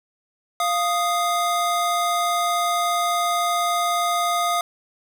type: tone pair together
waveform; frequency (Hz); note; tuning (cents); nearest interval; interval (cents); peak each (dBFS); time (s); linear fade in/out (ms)
square; 697 / 1241.9; F5 / D#6; -4 / -4; minor seventh; 1000; -23; 0.6-4.61; 2
effects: none